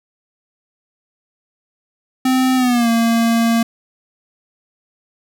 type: tone with pitch glide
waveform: square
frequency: 258.4 to 230.2 Hz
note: C4 to A#3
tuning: -21 to -22 cents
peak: -13 dBFS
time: 2.25-3.63 s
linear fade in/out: 5 ms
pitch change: -201 cents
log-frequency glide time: 2.56-2.89 s
effects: none